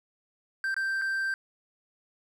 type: tone with dropouts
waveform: triangle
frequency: 1568 Hz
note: G6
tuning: in tune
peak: -25 dBFS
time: 0.64-1.34 s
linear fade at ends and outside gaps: 1 ms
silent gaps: 0.743-0.765 / 1.015-1.019 s
effects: none